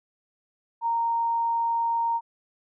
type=tone; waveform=sine; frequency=927 Hz; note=A#5; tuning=10 cents flat; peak=-22 dBFS; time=0.81-2.21 s; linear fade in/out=50 ms; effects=none